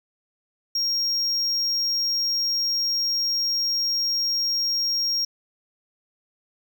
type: tone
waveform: triangle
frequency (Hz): 5580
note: F8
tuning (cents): -2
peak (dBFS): -20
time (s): 0.75-5.25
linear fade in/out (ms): 5
effects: none